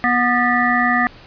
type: harmonic tone with a mistuned harmonic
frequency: 243.6 Hz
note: B3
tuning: 24 cents flat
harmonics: 1 / 3 / 5 / 7 / 8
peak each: -20 / -20 / -20 / -20 / -20 dBFS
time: 0.04-1.07 s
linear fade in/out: 0 ms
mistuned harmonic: 7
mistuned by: +60 cents
effects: pink hiss -43 dBFS RMS until 1.26 s + resampled to 11025 Hz